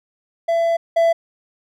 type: tone pair in turn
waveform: triangle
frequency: 670 / 667.5 Hz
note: E5 / E5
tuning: +28 / +22 cents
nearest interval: unison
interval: 6 cents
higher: first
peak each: -13 / -10 dBFS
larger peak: second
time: 0.48-0.77 / 0.96-1.13 s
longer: first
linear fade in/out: 10 ms
effects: none